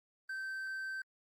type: tone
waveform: triangle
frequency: 1552 Hz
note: G6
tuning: 18 cents flat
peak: -36 dBFS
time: 0.29-1.02 s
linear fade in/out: 5 ms
effects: Opus 24 kbps